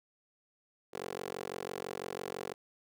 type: tone with high-pass filter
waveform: 15% pulse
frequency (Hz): 46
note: F#1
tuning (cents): -9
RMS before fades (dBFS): -41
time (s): 0.93-2.54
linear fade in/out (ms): 10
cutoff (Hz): 400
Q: 1.9
effects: none